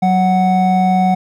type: tone pair together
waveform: triangle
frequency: 186.1 / 741 Hz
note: F#3 / F#5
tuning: +10 / +2 cents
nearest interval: 2 octaves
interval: 2392 cents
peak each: -11 dBFS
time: 0.02-1.15 s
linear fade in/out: 10 ms
effects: none